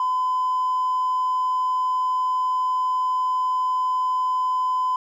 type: tone with hard clipping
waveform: sine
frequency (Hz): 1014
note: B5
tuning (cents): +45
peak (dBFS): -20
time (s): 0-4.96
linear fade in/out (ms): 2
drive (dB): 1
effects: none